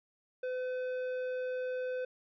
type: tone with tanh clipping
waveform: sine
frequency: 507 Hz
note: B4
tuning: 45 cents sharp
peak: -35 dBFS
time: 0.43-2.05 s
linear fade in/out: 5 ms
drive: 10 dB
effects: none